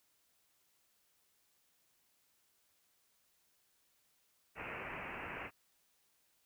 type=low-pass noise; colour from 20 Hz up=white; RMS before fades=-45 dBFS; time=4.55-5.51 s; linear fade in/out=50 ms; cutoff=2700 Hz; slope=96 dB/octave; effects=white hiss -75 dBFS RMS until 6.45 s